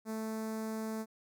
sawtooth tone with notch filter, 220 Hz, A3, in tune, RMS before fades -38 dBFS, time 0.05-1.06 s, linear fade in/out 50 ms, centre 3000 Hz, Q 0.65, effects none

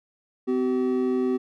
triangle tone pair together, 254.9 / 381.2 Hz, C4 / G4, -45 / -48 cents, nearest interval perfect fifth, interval 697 cents, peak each -22 dBFS, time 0.47-1.38 s, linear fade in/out 20 ms, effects none

